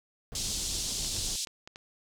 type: noise with tremolo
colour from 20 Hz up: brown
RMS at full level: -39 dBFS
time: 0.32-1.36 s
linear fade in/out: 0 ms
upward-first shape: sine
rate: 7.4 Hz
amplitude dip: 30%
type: band-pass noise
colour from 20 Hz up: white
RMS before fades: -34 dBFS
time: 0.35-1.45 s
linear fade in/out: 2 ms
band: 3500 to 8000 Hz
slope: 24 dB/octave
type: clicks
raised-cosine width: 0.2 ms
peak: -27 dBFS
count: 5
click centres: 1.047 / 1.166 / 1.472 / 1.675 / 1.759 s
effects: none